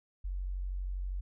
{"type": "tone", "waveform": "sine", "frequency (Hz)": 46.25, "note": "F#1", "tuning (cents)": 0, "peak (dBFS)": -33, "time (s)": [0.24, 1.21], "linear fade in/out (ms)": 10, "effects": []}